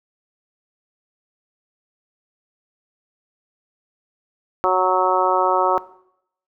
harmonic tone, 185 Hz, F#3, in tune, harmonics 2 / 3 / 4 / 5 / 6 / 7, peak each -22 / -22 / -22 / -22 / -22 / -22 dBFS, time 4.64-5.78 s, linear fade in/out 0 ms, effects noise-tail reverb RT60 0.7 s tail -17 dB re dry

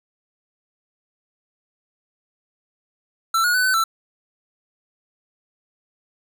square tone with pitch steps, 1337 / 1446 / 1501 / 1516 / 1333 Hz, E6 / F#6 / F#6 / F#6 / E6, +24 / -40 / +24 / +42 / +19 cents, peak -17 dBFS, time 3.34-3.84 s, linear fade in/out 5 ms, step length 100 ms, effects none

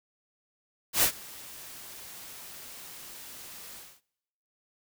white noise with ADSR envelope, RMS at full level -21 dBFS, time 0.93-4.01 s, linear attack 95 ms, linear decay 90 ms, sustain -24 dB, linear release 260 ms, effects noise-tail reverb RT60 0.9 s tail -25 dB re dry

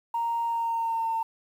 sine tone with pitch glide, 930 to 904.6 Hz, A#5 to A5, -4 to +48 cents, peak -24 dBFS, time 0.14-1.23 s, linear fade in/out 5 ms, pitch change -48 cents, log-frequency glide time 0.45-1.12 s, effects tanh soft clip ceiling -20 dBFS + 9-bit

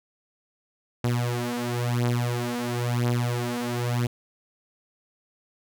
sawtooth beating tone pair, 120.4 / 121.38 Hz, B2 / B2, -44 / -30 cents, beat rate 0.98 Hz, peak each -23 dBFS, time 1.04-4.07 s, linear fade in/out 5 ms, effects none

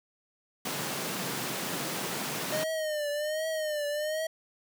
pink high-pass noise, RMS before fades -34 dBFS, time 0.65-2.64 s, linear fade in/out 5 ms, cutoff 130 Hz, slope 48 dB/octave
square tone with vibrato, 611 Hz, D#5, 32 cents flat, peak -30 dBFS, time 2.52-4.27 s, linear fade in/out 5 ms, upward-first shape triangle, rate 1.3 Hz, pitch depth 93 cents each way
effects none

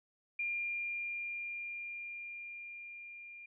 sine tone with level ramp, 2400 Hz, D7, 37 cents sharp, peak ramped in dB -33 to -48 dBFS, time 0.39-3.46 s, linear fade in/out 5 ms, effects none

